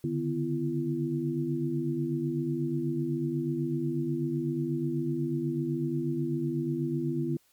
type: tone cluster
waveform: sine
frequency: 141.5 / 149.6 / 250.5 / 337.1 Hz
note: C#3 / D3 / B3 / E4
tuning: +36 / +32 / +25 / +39 cents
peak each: -37 / -32 / -33 / -31 dBFS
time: 0.04-7.37 s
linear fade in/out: 2 ms
effects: white hiss -66 dBFS RMS until 7.52 s + MP3 96 kbps